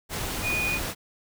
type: tone in noise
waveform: sine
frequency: 2465 Hz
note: D#7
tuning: 17 cents flat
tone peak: -25 dBFS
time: 0.42-0.8 s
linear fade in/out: 50 ms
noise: pink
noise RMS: -31 dBFS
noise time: 0.09-0.95 s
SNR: +3 dB
effects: none